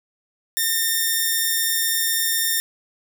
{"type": "tone", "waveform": "5% pulse", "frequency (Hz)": 1816, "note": "A#6", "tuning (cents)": -46, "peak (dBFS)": -8, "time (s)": [0.57, 2.6], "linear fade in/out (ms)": 0, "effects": []}